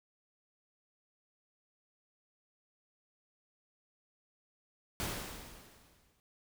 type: noise with exponential decay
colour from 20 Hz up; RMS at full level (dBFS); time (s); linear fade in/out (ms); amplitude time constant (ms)
pink; -35; 5-6.2; 0; 260
effects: none